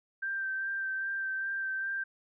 sine tone with vibrato, 1568 Hz, G6, in tune, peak -31 dBFS, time 0.22-2.04 s, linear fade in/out 10 ms, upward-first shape sine, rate 2.5 Hz, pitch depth 18 cents each way, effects none

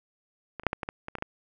clicks, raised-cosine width 0.5 ms, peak -21 / -30 / -6 / -13 / -17 / -17 / -21 / -19 / -25 / -15 dBFS, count 10, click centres 0.597 / 0.635 / 0.667 / 0.731 / 0.832 / 0.889 / 1.084 / 1.153 / 1.185 / 1.224 s, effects none

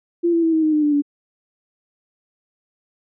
sine tone with pitch steps, 342.9 / 334.5 / 326.3 / 318.3 / 310.5 / 302.9 / 295.4 / 288.2 Hz, F4 / E4 / E4 / D#4 / D#4 / D#4 / D4 / D4, -32 / +25 / -18 / +39 / -3 / -46 / +10 / -33 cents, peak -14 dBFS, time 0.23-1.022 s, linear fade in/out 20 ms, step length 99 ms, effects none

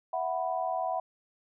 sine chord, E suspended second, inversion none, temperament equal, 659.3 / 740 / 987.8 Hz, E5 / F#5 / B5, 0 / 0 / 0 cents, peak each -33 / -31 / -36 dBFS, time 0.13-1 s, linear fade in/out 5 ms, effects none

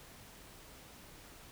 silence, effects pink hiss -55 dBFS RMS until 1.51 s

